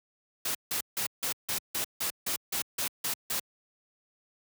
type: noise bursts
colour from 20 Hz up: white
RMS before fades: -31 dBFS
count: 12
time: 0.45-3.398 s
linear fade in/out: 5 ms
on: 99 ms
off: 160 ms
effects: high-pass 80 Hz 12 dB/octave